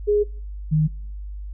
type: tone pair in turn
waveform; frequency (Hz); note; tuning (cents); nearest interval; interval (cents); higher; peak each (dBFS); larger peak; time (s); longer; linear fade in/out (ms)
sine; 415.3 / 154.71; G#4 / D#3; 0 / -10; octave + perfect fourth; 1710; first; -15; neither; 0.07-0.24 / 0.71-0.88; neither; 20
effects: noise-tail reverb RT60 0.6 s tail -26 dB re dry + added 50 Hz sine -30 dBFS peak until 1.53 s